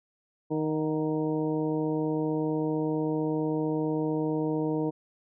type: harmonic tone with a mistuned harmonic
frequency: 155.56 Hz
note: D#3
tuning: in tune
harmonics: 1 / 2 / 3 / 4 / 5 / 6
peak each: -33 / -28 / -31 / -39 / -43 / -40 dBFS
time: 0.5-4.91 s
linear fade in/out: 20 ms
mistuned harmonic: 5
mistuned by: -55 cents
effects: none